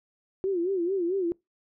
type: tone with vibrato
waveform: sine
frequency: 364.7 Hz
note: F#4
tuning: 25 cents flat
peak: -24 dBFS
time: 0.44-1.32 s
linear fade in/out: 0 ms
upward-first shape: sine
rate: 4.5 Hz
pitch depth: 140 cents each way
effects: noise-tail reverb RT60 0.2 s tail -25 dB re dry